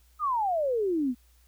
sine exponential sweep, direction down, 1277 to 234.7 Hz, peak -24 dBFS, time 0.19-1.15 s, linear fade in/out 50 ms, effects added 60 Hz sine -58 dBFS peak until 1.47 s + white hiss -66 dBFS RMS until 1.47 s

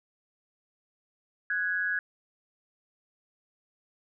sine tone pair together, 1480 / 1662.5 Hz, F#6 / G#6, 0 / +1 cents, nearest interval major second, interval 201 cents, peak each -31 / -28 dBFS, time 1.5-1.99 s, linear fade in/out 2 ms, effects none

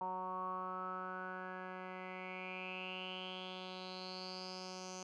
10% pulse tone with low-pass filter sweep, 185 Hz, F#3, in tune, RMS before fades -45 dBFS, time 0.01-5.03 s, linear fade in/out 2 ms, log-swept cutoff 940 to 6100 Hz, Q 8.2, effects none

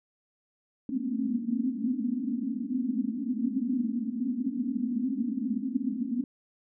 white band-pass noise, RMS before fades -30 dBFS, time 0.89-6.24 s, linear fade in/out 2 ms, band 220 to 270 Hz, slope 96 dB/octave, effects none

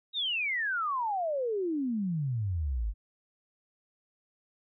sine exponential sweep, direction down, 3849 to 47.5 Hz, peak -28 dBFS, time 0.13-2.94 s, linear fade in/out 50 ms, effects none

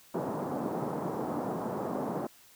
pink band-pass noise, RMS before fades -34 dBFS, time 0.14-2.27 s, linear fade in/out 5 ms, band 160 to 1000 Hz, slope 24 dB/octave, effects white hiss -58 dBFS RMS until 2.55 s

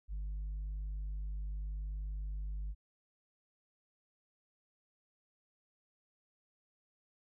sine tone, 50.4 Hz, G1, 49 cents sharp, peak -34 dBFS, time 0.08-2.75 s, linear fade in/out 50 ms, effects tanh soft clip ceiling -36 dBFS

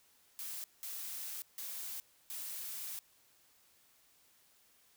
blue noise bursts at uneven times, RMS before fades -43 dBFS, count 4, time 0.39-0.64 / 0.83-1.42 / 1.58-2 / 2.3-2.99 s, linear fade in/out 0 ms, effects white hiss -68 dBFS RMS until 4.96 s

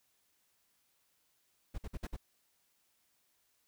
brown noise bursts, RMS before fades -39 dBFS, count 5, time 1.74-2.167 s, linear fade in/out 10 ms, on 43 ms, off 53 ms, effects white hiss -75 dBFS RMS until 3.67 s

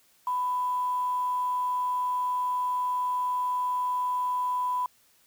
sine tone with quantisation, 996 Hz, B5, 14 cents sharp, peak -25 dBFS, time 0.27-4.86 s, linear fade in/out 2 ms, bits 8, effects white hiss -63 dBFS RMS until 5.26 s

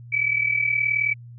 sine tone pair together, 2286 / 2325 Hz, D7 / D7, -47 / -18 cents, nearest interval unison, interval 29 cents, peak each -21 / -24 dBFS, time 0.12-1.14 s, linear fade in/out 10 ms, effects added 119 Hz sine -39 dBFS peak until 1.38 s

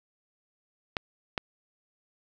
clicks, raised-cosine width 0.3 ms, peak -12 dBFS, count 2, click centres 0.968 / 1.378 s, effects none

